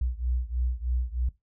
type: beating tone pair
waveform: sine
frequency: 60.2 / 63.4 Hz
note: B1 / B1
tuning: -44 / +46 cents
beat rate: 3.2 Hz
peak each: -28 / -30 dBFS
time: 0.01-1.29 s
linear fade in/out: 5 ms
effects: noise-tail reverb RT60 0.2 s tail -18 dB re dry